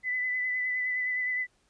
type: tone with vibrato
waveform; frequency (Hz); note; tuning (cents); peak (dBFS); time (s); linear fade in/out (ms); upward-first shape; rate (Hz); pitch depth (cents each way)
sine; 2002; B6; +23; -27; 0.03-1.47; 50; sine; 9.7; 21
effects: pink hiss -69 dBFS RMS until 1.69 s + resampled to 22050 Hz